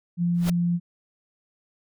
sine tone, 173.3 Hz, F3, 13 cents flat, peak -20 dBFS, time 0.17-0.8 s, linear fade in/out 50 ms
pink noise with exponential growth, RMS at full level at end -26 dBFS, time 0.34-0.5 s, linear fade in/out 5 ms, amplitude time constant 33 ms
effects none

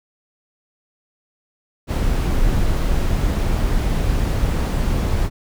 brown noise, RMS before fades -18 dBFS, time 1.87-5.3 s, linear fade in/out 50 ms, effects none

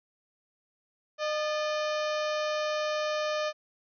harmonic tone with a mistuned harmonic, 609 Hz, D#5, 37 cents flat, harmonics 1 / 2 / 3 / 4 / 5 / 6 / 7 / 8 / 9 / 10, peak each -29 / -35 / -39 / -41 / -43 / -45 / -46 / -47 / -48 / -49 dBFS, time 1.18-3.53 s, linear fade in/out 50 ms, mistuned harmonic 3, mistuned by -75 cents, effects none

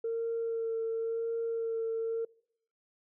sine tone with vibrato, 455.9 Hz, A#4, 39 cents flat, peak -29 dBFS, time 0.04-2.25 s, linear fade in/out 5 ms, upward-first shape sine, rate 0.94 Hz, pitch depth 15 cents each way, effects noise-tail reverb RT60 0.7 s tail -25 dB re dry + tanh soft clip ceiling -26 dBFS

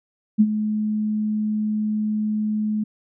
sine tone with ADSR envelope, 213.4 Hz, G#3, 47 cents sharp, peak -9 dBFS, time 0.38-2.84 s, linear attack 26 ms, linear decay 51 ms, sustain -11 dB, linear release 9 ms, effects none

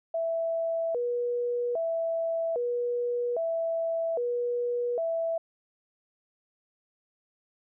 sine tone with vibrato, 565 Hz, C#5, 33 cents sharp, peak -26 dBFS, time 0.14-5.38 s, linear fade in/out 5 ms, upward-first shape square, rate 0.62 Hz, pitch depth 270 cents each way, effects none

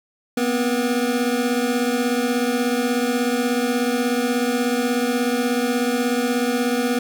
square tone cluster, 239.6 / 256.1 / 481.9 Hz, A#3 / C4 / B4, +48 / -37 / -43 cents, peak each -24 dBFS, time 0.37-6.99 s, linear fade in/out 5 ms, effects none

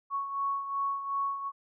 sine beating tone pair, 1108.7 / 1111.4 Hz, C#6 / C#6, 0 / +4 cents, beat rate 2.7 Hz, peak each -30 / -37 dBFS, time 0.1-1.52 s, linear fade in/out 50 ms, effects none

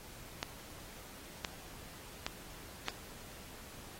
clicks, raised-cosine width 0.2 ms, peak -16 dBFS, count 4, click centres 0.429 / 1.448 / 2.265 / 2.884 s, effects pink hiss -52 dBFS RMS until 3.99 s + AAC 48 kbps

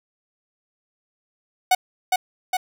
45% pulse tone with echo, 740 Hz, F#5, in tune, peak -13 dBFS, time 1.71-1.75 s, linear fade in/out 5 ms, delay 410 ms, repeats 2, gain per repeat -3 dB, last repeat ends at 2.57 s, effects none

